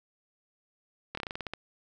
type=slowing click train; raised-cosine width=0.3 ms; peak=-19 dBFS; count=10; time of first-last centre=1.15-1.536 s; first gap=24 ms; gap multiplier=1.14; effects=none